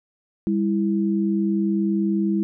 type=tone pair together; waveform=sine; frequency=199.66 / 329.6 Hz; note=G3 / E4; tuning=+32 / 0 cents; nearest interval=major sixth; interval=868 cents; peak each=-20 / -23 dBFS; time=0.47-2.43 s; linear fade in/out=0 ms; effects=none